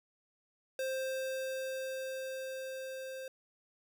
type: tone with level ramp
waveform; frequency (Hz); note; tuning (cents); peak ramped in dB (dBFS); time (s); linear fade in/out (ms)
square; 526; C5; +9; -34 to -42; 0.79-3.28; 2
effects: none